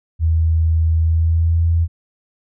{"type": "tone with pitch glide", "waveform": "sine", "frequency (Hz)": [81, 83.37], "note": ["E2", "E2"], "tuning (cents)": [-30, 20], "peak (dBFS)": -12, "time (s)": [0.19, 1.88], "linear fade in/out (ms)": 50, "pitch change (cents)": 50, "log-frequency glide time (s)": [1, 1.64], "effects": []}